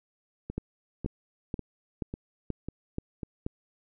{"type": "two click trains", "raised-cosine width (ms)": 3, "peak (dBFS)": [-22, -18], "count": [6, 7], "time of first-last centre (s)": [[0.5, 3.232], [0.58, 3.465]], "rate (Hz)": [1.83, 2.08], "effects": []}